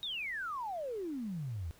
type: exponential sweep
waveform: triangle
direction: down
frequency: 3798 to 75.3 Hz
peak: -32 dBFS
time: 0.03-1.71 s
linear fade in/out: 0 ms
effects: tanh soft clip ceiling -34 dBFS + pink hiss -62 dBFS RMS until 1.79 s